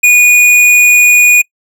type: tone with tanh clipping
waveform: triangle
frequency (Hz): 2457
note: D#7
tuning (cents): -22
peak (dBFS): -4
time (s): 0.03-1.42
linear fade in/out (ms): 10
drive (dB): 17
effects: noise-tail reverb RT60 0.1 s tail -25 dB re dry